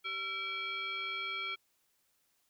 sine tone with frequency modulation, 2314 Hz, D7, 26 cents flat, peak -35 dBFS, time 0.04-1.56 s, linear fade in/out 20 ms, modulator 963 Hz, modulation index 1.1, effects white hiss -75 dBFS RMS until 2.49 s

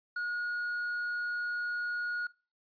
triangle tone with quantisation, 1444 Hz, F#6, 43 cents flat, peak -30 dBFS, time 0.16-2.27 s, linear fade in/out 5 ms, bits 10, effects noise-tail reverb RT60 0.3 s tail -20 dB re dry + resampled to 11025 Hz

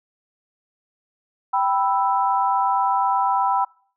sine chord, E minor, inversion first, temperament equal, 784 / 987.8 / 1318.5 Hz, G5 / B5 / E6, 0 / 0 / 0 cents, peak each -21 / -20 / -26 dBFS, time 1.53-3.65 s, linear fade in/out 10 ms, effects noise-tail reverb RT60 0.5 s tail -25 dB re dry

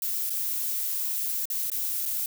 violet noise with dropouts, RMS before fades -29 dBFS, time 0.02-2.26 s, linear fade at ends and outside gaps 2 ms, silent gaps 0.297-0.303 / 1.455-1.501 / 1.701-1.717 / 2.055-2.059 s, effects none

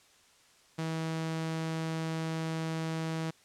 sawtooth tone, 161.4 Hz, E3, 36 cents flat, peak -28 dBFS, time 0.78-3.31 s, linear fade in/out 10 ms, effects white hiss -62 dBFS RMS until 3.44 s + low-pass 8000 Hz 12 dB/octave

